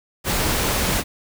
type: noise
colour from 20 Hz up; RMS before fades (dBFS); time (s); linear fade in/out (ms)
pink; -21; 0.24-1.04; 50
effects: none